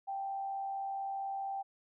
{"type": "tone with frequency modulation", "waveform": "sine", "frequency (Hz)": 784, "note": "G5", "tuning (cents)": 0, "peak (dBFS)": -35, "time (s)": [0.07, 1.63], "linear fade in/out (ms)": 20, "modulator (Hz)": 84.4, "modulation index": 0.28, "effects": []}